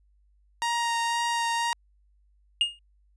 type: tone with vibrato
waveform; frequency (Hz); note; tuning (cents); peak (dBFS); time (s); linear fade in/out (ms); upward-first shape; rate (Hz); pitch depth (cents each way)
sawtooth; 935; A#5; +5; -21; 0.62-1.73; 0; sine; 2; 11
type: tone with exponential decay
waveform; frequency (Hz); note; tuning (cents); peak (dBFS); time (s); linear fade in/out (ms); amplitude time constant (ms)
triangle; 2841; F7; +29; -15; 2.61-2.79; 1; 37
effects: added 50 Hz sine -60 dBFS peak until 3.16 s + resampled to 22050 Hz